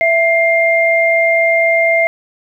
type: tone pair together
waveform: sine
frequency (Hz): 664 / 2108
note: E5 / C7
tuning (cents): +12 / +12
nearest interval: octave + minor sixth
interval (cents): 2000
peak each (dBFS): -12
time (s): 0.01-2.07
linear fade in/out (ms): 0
effects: 8-bit